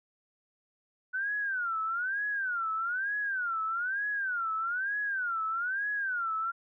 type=tone with vibrato; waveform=sine; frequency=1480 Hz; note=F#6; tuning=in tune; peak=-29 dBFS; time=1.13-6.52 s; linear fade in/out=20 ms; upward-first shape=sine; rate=1.1 Hz; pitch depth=220 cents each way; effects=none